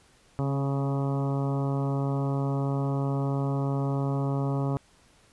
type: harmonic tone with a mistuned harmonic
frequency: 138.59 Hz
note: C#3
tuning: in tune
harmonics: 1 / 2 / 3 / 4 / 5 / 6 / 7 / 8 / 9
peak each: -26 / -32 / -36 / -38 / -40 / -42 / -43 / -44 / -45 dBFS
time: 0.39-4.77 s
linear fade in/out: 0 ms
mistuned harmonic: 2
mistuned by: -19 cents
effects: pink hiss -60 dBFS RMS until 5.32 s + resampled to 24000 Hz